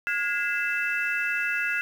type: tone cluster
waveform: sine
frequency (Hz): 1431 / 1652 / 2041 / 2645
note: F6 / G#6 / C7 / E7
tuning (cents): +42 / -10 / -44 / +5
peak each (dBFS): -28 / -29 / -32 / -29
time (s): 0.07-1.81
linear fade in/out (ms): 0
effects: tanh soft clip ceiling -15 dBFS + 8-bit